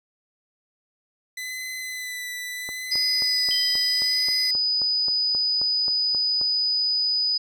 sawtooth tone with vibrato, 2005 Hz, B6, 26 cents sharp, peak -27 dBFS, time 1.37-4.51 s, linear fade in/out 5 ms, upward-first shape sine, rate 0.75 Hz, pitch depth 23 cents each way
click train, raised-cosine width 1 ms, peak -24 dBFS, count 15, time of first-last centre 2.69-6.413 s, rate 3.76 Hz
sine tone, 4978 Hz, D#8, in tune, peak -20 dBFS, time 2.91-7.38 s, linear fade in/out 10 ms
sine tone with exponential decay, 3136 Hz, G7, in tune, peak -27 dBFS, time 3.51-4.57 s, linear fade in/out 0 ms, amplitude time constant 230 ms
effects none

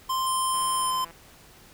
square tone with pitch glide, 1045 to 1033 Hz, C6 to C6, -2 to -22 cents, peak -25 dBFS, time 0.09-1.05 s, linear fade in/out 10 ms, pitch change -20 cents, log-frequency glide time 0.75-0.9 s
sine tone, 9660 Hz, D9, 48 cents sharp, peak -30 dBFS, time 0.26-0.91 s, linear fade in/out 10 ms
click train, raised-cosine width 0.5 ms, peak -32 dBFS, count 96, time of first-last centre 0.54-1.109 s, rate 167 Hz
effects pink hiss -52 dBFS RMS until 1.73 s

